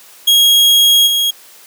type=tone with level steps; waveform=40% pulse; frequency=3284 Hz; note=G#7; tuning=20 cents flat; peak=-6 / -11 dBFS; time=0.27-1.31 s; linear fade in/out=10 ms; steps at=1.06 s; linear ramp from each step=20 ms; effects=white hiss -41 dBFS RMS until 1.66 s + high-pass 300 Hz 12 dB/octave